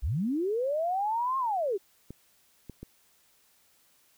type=linear two-way sweep; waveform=sine; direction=up then down; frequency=43.65 to 1082 to 358.2 Hz; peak=-26 dBFS; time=0.02-1.78 s; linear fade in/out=20 ms; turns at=1.38 s
type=clicks; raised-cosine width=3 ms; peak=-28 dBFS; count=3; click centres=2.106 / 2.697 / 2.83 s
effects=white hiss -65 dBFS RMS until 4.17 s